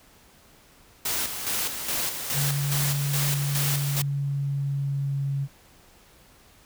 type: noise with tremolo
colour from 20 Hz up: white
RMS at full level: -27 dBFS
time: 1.05-4.02 s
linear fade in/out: 5 ms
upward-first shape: square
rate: 2.4 Hz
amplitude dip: 50%
type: tone with pitch glide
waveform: sine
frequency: 141.8 to 138.72 Hz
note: C#3 to C#3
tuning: +40 to +2 cents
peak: -24 dBFS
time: 2.33-5.48 s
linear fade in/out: 50 ms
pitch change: -38 cents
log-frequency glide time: 3.37-5.25 s
effects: pink hiss -55 dBFS RMS until 6.65 s